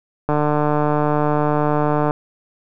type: click train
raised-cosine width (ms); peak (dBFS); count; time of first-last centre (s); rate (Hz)
1; -5; 272; 0.29-2.109; 149
effects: none